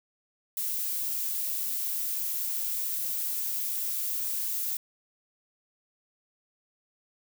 violet noise, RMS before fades -31 dBFS, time 0.57-4.77 s, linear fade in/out 2 ms, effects none

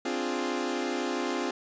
sawtooth chord, D half-diminished seventh, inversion third, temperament equal, 261.6 / 293.7 / 349.2 / 415.3 Hz, C4 / D4 / F4 / Ab4, 0 / 0 / 0 / 0 cents, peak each -29 / -32 / -29 / -32 dBFS, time 0.05-1.51 s, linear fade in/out 5 ms, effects resampled to 16000 Hz

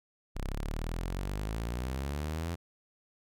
sawtooth exponential sweep, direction up, 31.73 to 87 Hz, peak -29 dBFS, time 0.35-2.56 s, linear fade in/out 20 ms, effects none

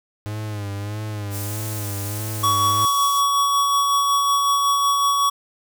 45% pulse tone with vibrato, 103.83 Hz, G#2, in tune, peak -26 dBFS, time 0.26-2.85 s, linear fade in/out 0 ms, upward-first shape sine, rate 1.6 Hz, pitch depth 63 cents each way
pink high-pass noise, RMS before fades -33 dBFS, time 1.3-3.23 s, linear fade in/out 50 ms, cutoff 7600 Hz, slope 12 dB/octave
square tone with tremolo, 1125 Hz, C#6, 25 cents sharp, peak -16 dBFS, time 2.43-5.3 s, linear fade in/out 10 ms, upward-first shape sine, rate 5.4 Hz, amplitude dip 25%
effects none

